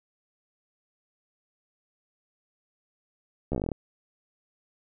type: slowing click train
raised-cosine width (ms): 2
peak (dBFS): -16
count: 11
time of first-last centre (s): 3.52-3.718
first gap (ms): 13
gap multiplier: 1.09
effects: none